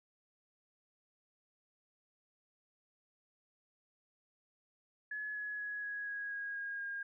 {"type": "tone with pitch steps", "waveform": "sine", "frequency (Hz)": [1700, 1688.3, 1676.6, 1665, 1653.5, 1642.1, 1630.7, 1619.5], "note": ["G#6", "G#6", "G#6", "G#6", "G#6", "G#6", "G#6", "G#6"], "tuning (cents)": [40, 28, 16, 4, -8, -20, -32, -44], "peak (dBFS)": -38, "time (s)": [5.11, 7.03], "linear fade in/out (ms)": 5, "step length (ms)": 240, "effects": []}